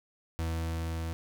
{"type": "tone with level ramp", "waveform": "40% pulse", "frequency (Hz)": 82, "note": "E2", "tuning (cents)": -9, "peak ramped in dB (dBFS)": [-29, -32], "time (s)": [0.39, 1.13], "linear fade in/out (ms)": 0, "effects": []}